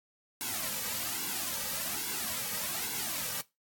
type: noise with flanger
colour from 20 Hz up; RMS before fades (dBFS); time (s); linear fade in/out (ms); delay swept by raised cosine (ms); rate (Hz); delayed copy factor
white; -35; 0.41-3.41; 0; 1.6 to 2.9; 1.2; -0.8
effects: noise-tail reverb RT60 0.2 s tail -18 dB re dry + AAC 64 kbps